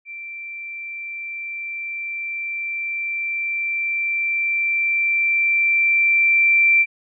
sine tone with level ramp, 2349 Hz, D7, in tune, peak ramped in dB -31 to -11 dBFS, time 0.05-6.86 s, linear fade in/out 50 ms, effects none

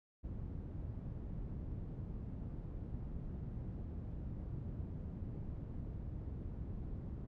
white low-pass noise, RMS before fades -44 dBFS, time 0.23-7.27 s, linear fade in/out 20 ms, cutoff 130 Hz, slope 12 dB/octave, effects none

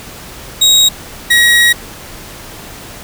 30% pulse tone pair in turn, 3793 / 1901.8 Hz, A#7 / A#6, +29 / +34 cents, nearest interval octave, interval 1195 cents, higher first, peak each -3 dBFS, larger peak neither, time 0.61-0.89 / 1.3-1.73 s, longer second, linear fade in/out 10 ms, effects pink hiss -31 dBFS RMS until 3.03 s

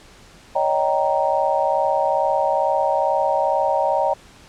sine chord, Eb dominant seventh, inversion third, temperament just, 560 / 622.3 / 777.8 / 933.4 Hz, Db5 / Eb5 / G5 / Bb5, +18 / 0 / -14 / +2 cents, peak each -22 dBFS, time 0.55-4.14 s, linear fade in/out 10 ms, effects pink hiss -47 dBFS RMS until 4.48 s + low-pass 8000 Hz 12 dB/octave

